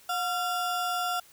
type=ring-modulated tone; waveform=square; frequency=1046.5 Hz; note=C6; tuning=in tune; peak=-25 dBFS; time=0.09-1.2 s; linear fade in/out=5 ms; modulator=326 Hz; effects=white hiss -56 dBFS RMS until 1.32 s